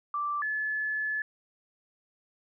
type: tone pair in turn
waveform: sine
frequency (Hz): 1172 / 1723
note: D6 / A6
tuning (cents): -4 / -37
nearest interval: perfect fifth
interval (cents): 667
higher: second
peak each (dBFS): -28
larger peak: neither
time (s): 0.14-0.42 / 0.42-1.22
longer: second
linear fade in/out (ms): 2
effects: none